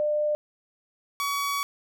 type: tone pair in turn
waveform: sine / sawtooth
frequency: 599 / 1130.8 Hz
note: D5 / C#6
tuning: +34 / +34 cents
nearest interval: major seventh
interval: 1100 cents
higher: second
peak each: -22 dBFS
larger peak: neither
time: 0-0.35 / 1.2-1.63 s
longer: second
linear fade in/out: 0 ms
effects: none